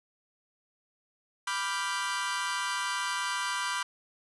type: chord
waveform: sawtooth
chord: G dominant seventh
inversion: first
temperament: equal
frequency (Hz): 987.8 / 1174.7 / 1396.9 / 1568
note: B5 / D6 / F6 / G6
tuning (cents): 0 / 0 / 0 / 0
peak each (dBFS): -30 / -32 / -34 / -32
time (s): 1.47-3.83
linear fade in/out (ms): 5
effects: resampled to 24000 Hz

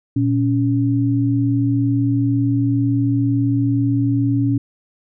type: tone pair together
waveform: sine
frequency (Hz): 117.6 / 279.7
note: A#2 / C#4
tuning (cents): +16 / +16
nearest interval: octave + minor third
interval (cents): 1500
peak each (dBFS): -17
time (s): 0.16-4.58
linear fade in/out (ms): 5
effects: none

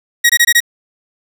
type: tone bursts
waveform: sawtooth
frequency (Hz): 1896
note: A#6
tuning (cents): +29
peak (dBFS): -3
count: 5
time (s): 0.24-0.604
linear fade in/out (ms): 10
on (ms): 56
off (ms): 21
effects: none

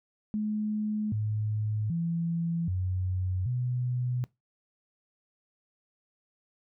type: tone with pitch steps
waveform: sine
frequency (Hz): 212.6 / 107 / 168 / 92.3 / 124.3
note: G#3 / A2 / E3 / F#2 / B2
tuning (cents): +41 / -48 / +33 / -4 / +12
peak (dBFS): -27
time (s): 0.34-4.24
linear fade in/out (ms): 0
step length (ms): 780
effects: noise-tail reverb RT60 0.2 s tail -21 dB re dry

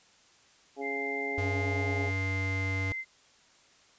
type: harmonic tone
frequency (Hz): 138.59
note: C#3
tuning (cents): 0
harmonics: 2 / 3 / 4 / 5 / 6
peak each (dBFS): -40 / -36 / -46 / -41 / -42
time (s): 0.76-2.12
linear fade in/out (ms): 50
type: tone with pitch glide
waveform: sine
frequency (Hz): 2093 to 2076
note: C7 to C7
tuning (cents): 0 to -14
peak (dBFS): -33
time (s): 0.81-3.05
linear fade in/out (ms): 50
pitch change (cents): -14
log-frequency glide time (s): 2.05-2.9
type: tone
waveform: square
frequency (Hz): 95.5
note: G2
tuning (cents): -45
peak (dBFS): -31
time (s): 1.38-2.92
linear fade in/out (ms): 0
effects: white hiss -61 dBFS RMS until 3.98 s + resampled to 16000 Hz

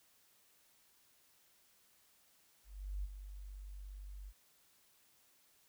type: tone with ADSR envelope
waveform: sine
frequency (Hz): 48.66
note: G1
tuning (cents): -12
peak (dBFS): -36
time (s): 2.64-4.33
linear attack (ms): 400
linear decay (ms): 28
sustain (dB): -10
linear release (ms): 49
effects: white hiss -70 dBFS RMS until 5.68 s

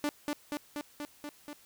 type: tone with echo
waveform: sawtooth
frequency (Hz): 293.7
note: D4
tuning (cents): 0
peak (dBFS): -25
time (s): 0.04-0.09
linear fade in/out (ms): 0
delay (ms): 240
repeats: 6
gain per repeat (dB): -2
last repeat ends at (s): 1.53
effects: white hiss -60 dBFS RMS until 1.65 s

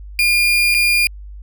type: tone with dropouts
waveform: 35% pulse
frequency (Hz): 2416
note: D7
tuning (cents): +48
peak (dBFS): -10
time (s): 0.19-1.07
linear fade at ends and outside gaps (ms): 1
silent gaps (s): 0.743-0.747
effects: added 50 Hz sine -31 dBFS peak until 1.42 s

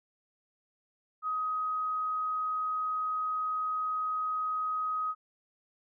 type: tone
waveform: sine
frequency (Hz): 1259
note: D#6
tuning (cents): +20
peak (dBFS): -29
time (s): 1.22-5.15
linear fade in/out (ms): 50
effects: none

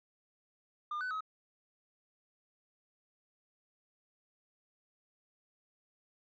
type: tone with pitch steps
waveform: sine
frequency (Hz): 1206 / 1501 / 1275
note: D6 / F#6 / D#6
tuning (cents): +46 / +24 / +42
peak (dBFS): -32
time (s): 0.91-1.207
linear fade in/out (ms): 5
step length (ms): 99
effects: tanh soft clip ceiling -34 dBFS

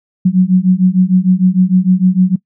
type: beating tone pair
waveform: sine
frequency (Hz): 181 / 187.6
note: F#3 / F#3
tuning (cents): -38 / +24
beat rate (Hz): 6.6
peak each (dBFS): -10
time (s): 0.25-2.36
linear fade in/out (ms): 10
effects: noise-tail reverb RT60 0.1 s tail -22 dB re dry

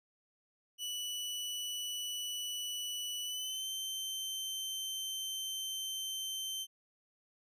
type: tone with pitch glide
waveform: sawtooth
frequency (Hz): 2960 to 3104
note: F#7 to G7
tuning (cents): 0 to -18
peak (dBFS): -34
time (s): 0.78-6.67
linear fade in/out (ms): 50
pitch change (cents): +82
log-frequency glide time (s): 3.23-3.68
effects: resampled to 32000 Hz

